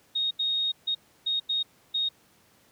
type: tone bursts at uneven times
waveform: sine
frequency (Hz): 3729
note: A#7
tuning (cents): 0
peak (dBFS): -24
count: 6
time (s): 0.15-0.31 / 0.39-0.72 / 0.87-0.95 / 1.26-1.4 / 1.49-1.63 / 1.94-2.09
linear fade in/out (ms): 10
effects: pink hiss -61 dBFS RMS until 2.71 s + high-pass 100 Hz 12 dB/octave